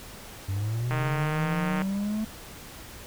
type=linear sweep; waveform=triangle; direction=up; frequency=93.9 to 220 Hz; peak=-24 dBFS; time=0.48-2.25 s; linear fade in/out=10 ms
type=click train; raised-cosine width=0.5 ms; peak=-16 dBFS; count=141; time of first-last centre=0.91-1.819 s; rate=154 Hz
effects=pink hiss -44 dBFS RMS until 3.06 s